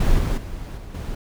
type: noise with level steps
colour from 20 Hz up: brown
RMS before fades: -18 / -21 / -31 / -35 / -28 dBFS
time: 0-1.15 s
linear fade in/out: 5 ms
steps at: 0.18 / 0.37 / 0.77 / 0.94 s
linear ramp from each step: 10 ms
effects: none